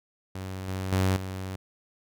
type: tone with level steps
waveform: sawtooth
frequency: 94.4 Hz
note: F#2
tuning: 35 cents sharp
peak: -30 / -26 / -18 / -29 dBFS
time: 0.35-1.56 s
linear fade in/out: 5 ms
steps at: 0.68 / 0.92 / 1.16 s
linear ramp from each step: 5 ms
effects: none